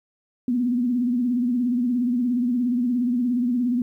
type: tone with vibrato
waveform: sine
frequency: 244.7 Hz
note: B3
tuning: 16 cents flat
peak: -19 dBFS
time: 0.48-3.82 s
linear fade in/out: 2 ms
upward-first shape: sine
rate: 17 Hz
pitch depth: 79 cents each way
effects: 10-bit